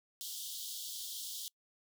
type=high-pass noise; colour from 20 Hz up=pink; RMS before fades=-43 dBFS; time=0.21-1.48 s; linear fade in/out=0 ms; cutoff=3100 Hz; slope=96 dB/octave; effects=noise-tail reverb RT60 0.1 s tail -25 dB re dry